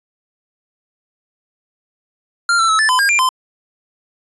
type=tone with pitch steps; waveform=square; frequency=1392 / 1337 / 1298 / 1751 / 1015 / 1616 / 2383 / 1031 Hz; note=F6 / E6 / E6 / A6 / B5 / G#6 / D7 / C6; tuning=-6 / +24 / -27 / -9 / +47 / -48 / +25 / -26 cents; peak=-12 dBFS; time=2.49-3.29 s; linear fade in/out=2 ms; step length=100 ms; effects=resampled to 24000 Hz